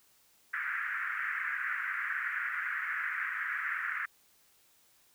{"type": "band-pass noise", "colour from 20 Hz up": "pink", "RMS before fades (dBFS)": -35, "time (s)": [0.53, 4.06], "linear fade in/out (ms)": 10, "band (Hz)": [1400, 2000], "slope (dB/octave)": 48, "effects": ["white hiss -66 dBFS RMS until 5.14 s"]}